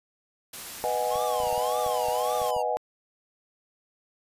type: noise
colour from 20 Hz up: white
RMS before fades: -39 dBFS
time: 0.53-2.51 s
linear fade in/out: 5 ms
type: chord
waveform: sine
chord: G# minor seventh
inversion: first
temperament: equal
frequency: 493.9 / 622.3 / 740 / 830.6 Hz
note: B4 / D#5 / F#5 / G#5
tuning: 0 / 0 / 0 / 0 cents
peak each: -30 dBFS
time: 0.84-2.77 s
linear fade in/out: 0 ms
type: tone with vibrato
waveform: square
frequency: 1046.5 Hz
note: C6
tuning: in tune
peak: -35 dBFS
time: 1.1-2.63 s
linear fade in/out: 20 ms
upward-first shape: triangle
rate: 1.8 Hz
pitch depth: 250 cents each way
type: clicks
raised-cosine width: 5 ms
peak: -32 dBFS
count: 10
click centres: 1.157 / 1.402 / 1.435 / 1.471 / 1.528 / 1.579 / 1.864 / 2.085 / 2.417 / 2.565 s
effects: resampled to 32000 Hz